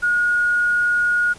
sine tone with quantisation, 1441 Hz, F#6, 46 cents flat, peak -15 dBFS, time 0.02-1.34 s, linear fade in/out 20 ms, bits 7, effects pink hiss -44 dBFS RMS until 1.38 s + resampled to 24000 Hz

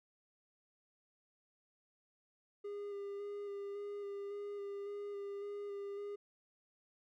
triangle tone with vibrato, 404.7 Hz, G#4, 45 cents flat, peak -39 dBFS, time 2.64-6.16 s, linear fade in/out 10 ms, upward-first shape square, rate 1.8 Hz, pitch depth 15 cents each way, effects none

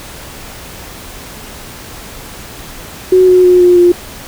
sine tone with pitch steps, 370 / 365.3 / 360.7 / 356.2 / 351.7 Hz, F#4 / F#4 / F#4 / F4 / F4, 0 / -22 / -44 / +34 / +12 cents, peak -3 dBFS, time 3.12-3.92 s, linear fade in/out 5 ms, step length 160 ms, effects pink hiss -30 dBFS RMS until 4.27 s

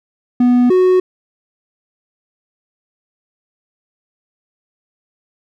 triangle tone pair in turn, 246 / 368.6 Hz, B3 / F#4, -7 / -7 cents, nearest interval perfect fifth, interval 700 cents, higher second, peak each -6 dBFS, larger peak neither, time 0.4-0.7 / 0.7-1 s, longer neither, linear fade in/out 5 ms, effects none

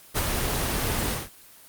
pink noise with ADSR envelope, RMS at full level -22 dBFS, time 0.14-1.3 s, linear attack 38 ms, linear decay 30 ms, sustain -4 dB, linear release 190 ms, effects white hiss -50 dBFS RMS until 1.68 s + Opus 24 kbps

